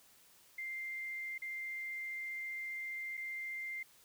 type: tone with dropouts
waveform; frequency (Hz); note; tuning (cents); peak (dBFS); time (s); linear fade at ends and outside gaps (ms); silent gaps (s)
sine; 2095; C7; +2; -39; 0.58-3.83; 5; 1.38-1.419 / 3.171-3.175
effects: white hiss -64 dBFS RMS until 4.04 s